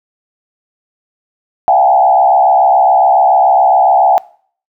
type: tone with frequency modulation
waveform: sine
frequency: 767 Hz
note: G5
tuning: 38 cents flat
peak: -5 dBFS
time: 1.68-4.18 s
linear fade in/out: 0 ms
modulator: 67.1 Hz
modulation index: 1.3
effects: noise-tail reverb RT60 0.5 s tail -22 dB re dry